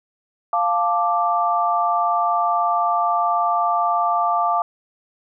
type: chord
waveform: sine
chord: D minor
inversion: first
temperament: equal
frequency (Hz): 698.5 / 880 / 1174.7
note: F5 / A5 / D6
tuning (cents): 0 / 0 / 0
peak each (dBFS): -20 / -23 / -20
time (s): 0.53-4.62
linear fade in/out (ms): 2
effects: none